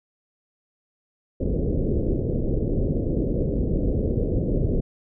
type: low-pass noise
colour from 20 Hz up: pink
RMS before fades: -23 dBFS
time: 1.4-4.81 s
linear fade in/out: 10 ms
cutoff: 530 Hz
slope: 48 dB/octave
effects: none